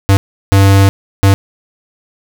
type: tone bursts at uneven times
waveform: square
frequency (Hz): 98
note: G2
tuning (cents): 0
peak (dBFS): -5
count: 3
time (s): 0.09-0.17 / 0.52-0.89 / 1.23-1.34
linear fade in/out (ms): 0
effects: none